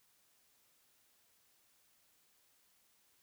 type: silence
effects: white hiss -72 dBFS RMS until 3.22 s